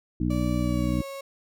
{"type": "harmonic tone", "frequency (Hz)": 60.9, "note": "B1", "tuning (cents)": -24, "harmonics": [1, 2, 3, 4, 5], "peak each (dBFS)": [-29, -29, -29, -29, -29], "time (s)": [0.2, 1.02], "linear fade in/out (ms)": 5}
{"type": "tone with pitch glide", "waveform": "35% pulse", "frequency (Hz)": [580, 549.3], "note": ["D5", "C#5"], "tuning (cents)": [-22, -16], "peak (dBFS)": -33, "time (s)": [0.3, 1.21], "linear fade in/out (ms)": 5, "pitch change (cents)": -94, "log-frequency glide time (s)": [0.6, 1.04]}
{"effects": []}